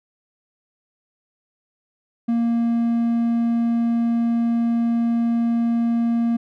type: tone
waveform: triangle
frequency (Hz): 233.1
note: A#3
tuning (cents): 0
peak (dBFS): -15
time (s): 2.28-6.37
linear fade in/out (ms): 10
effects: none